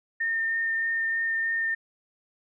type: tone with vibrato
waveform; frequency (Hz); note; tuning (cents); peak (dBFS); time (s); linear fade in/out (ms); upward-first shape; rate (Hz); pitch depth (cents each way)
sine; 1818; A#6; -44; -24; 0.2-1.75; 10; sine; 3.2; 8
effects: none

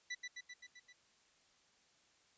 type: tone with echo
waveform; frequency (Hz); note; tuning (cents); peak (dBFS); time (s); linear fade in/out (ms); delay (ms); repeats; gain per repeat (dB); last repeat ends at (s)
sawtooth; 1975.5; B6; 0; -36; 0.1-0.15; 10; 130; 6; -3; 0.93
effects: white hiss -71 dBFS RMS until 2.37 s + resampled to 16000 Hz

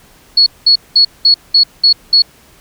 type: tone bursts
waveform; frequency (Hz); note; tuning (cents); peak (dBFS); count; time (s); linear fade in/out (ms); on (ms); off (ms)
sine; 4368; C#8; -26; -4; 7; 0.37-2.221; 5; 93; 200
effects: pink hiss -45 dBFS RMS until 2.6 s

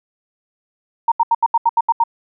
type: tone bursts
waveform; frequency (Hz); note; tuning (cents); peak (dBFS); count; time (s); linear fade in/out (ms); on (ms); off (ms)
sine; 926; A#5; -12; -10; 9; 1.08-2.038; 5; 38; 77
effects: none

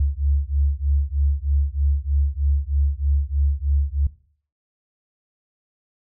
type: beating tone pair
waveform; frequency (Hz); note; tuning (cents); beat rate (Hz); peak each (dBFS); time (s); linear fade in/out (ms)
sine; 69.3 / 72.5; C#2 / D2; 0 / -22; 3.2; -21; 0-4.07; 5
effects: noise-tail reverb RT60 0.5 s tail -18 dB re dry

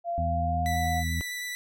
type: tone with pitch glide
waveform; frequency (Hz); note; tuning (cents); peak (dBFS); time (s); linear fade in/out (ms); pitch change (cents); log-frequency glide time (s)
sine; 687 to 717.4; F5 to F5; -29 to +46; -27; 0.04-1.04; 50; +75; 0.25-0.81
type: harmonic tone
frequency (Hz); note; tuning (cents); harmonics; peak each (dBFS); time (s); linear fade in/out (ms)
82.41; E2; 0; 1 / 2 / 3; -28 / -34 / -38; 0.18-1.21; 0
type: tone with vibrato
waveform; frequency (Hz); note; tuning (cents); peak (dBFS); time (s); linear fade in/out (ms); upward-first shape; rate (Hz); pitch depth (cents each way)
sawtooth; 1975.5; B6; 0; -29; 0.66-1.55; 0; sine; 9.2; 10
effects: none

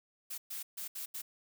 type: noise bursts at uneven times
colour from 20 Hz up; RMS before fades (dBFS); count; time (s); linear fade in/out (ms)
blue; -41; 5; 0.3-0.38 / 0.5-0.63 / 0.77-0.88 / 0.95-1.06 / 1.14-1.22; 10
effects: none

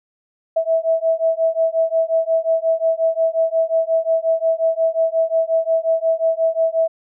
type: beating tone pair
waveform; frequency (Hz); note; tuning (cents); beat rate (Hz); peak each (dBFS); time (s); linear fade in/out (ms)
sine; 650 / 655.6; E5 / E5; -24 / -10; 5.6; -18; 0.56-6.88; 10
effects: none

